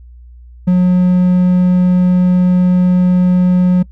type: tone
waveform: triangle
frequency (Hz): 180.8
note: F#3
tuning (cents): -40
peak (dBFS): -5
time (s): 0.67-3.83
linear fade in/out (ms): 10
effects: noise-tail reverb RT60 0.1 s tail -24 dB re dry + added 60 Hz sine -34 dBFS peak until 3.91 s